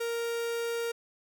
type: tone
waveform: 45% pulse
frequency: 466.2 Hz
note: A#4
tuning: in tune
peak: -30 dBFS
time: 0-0.92 s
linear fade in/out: 10 ms
effects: none